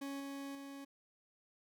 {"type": "tone with level steps", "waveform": "40% pulse", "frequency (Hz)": 277.2, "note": "C#4", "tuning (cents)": 0, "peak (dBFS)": [-40, -42, -46], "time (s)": [0.01, 0.85], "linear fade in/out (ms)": 10, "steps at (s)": [0.2, 0.55], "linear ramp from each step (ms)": 2, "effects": []}